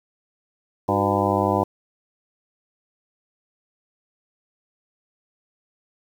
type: harmonic tone with a mistuned harmonic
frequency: 99.9 Hz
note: G2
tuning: 33 cents sharp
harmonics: 1 / 2 / 3 / 4 / 5 / 6 / 7 / 8 / 9 / 10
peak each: -27 / -27 / -27 / -27 / -27 / -27 / -27 / -27 / -27 / -27 dBFS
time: 0.88-1.64 s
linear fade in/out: 10 ms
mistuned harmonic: 4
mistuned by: -120 cents
effects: 8-bit